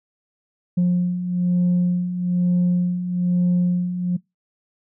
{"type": "beating tone pair", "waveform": "sine", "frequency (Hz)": [177.1, 178.2], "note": ["F3", "F3"], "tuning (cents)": [24, 35], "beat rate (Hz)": 1.1, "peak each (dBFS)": [-22, -16], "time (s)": [0.77, 4.17], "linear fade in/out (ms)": 10, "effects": ["noise-tail reverb RT60 0.2 s tail -24 dB re dry", "tanh soft clip ceiling -13 dBFS"]}